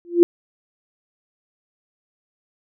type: tone with exponential growth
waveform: sine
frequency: 345.8 Hz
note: F4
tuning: 17 cents flat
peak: -4 dBFS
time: 0.05-0.23 s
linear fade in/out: 0 ms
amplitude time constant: 37 ms
effects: none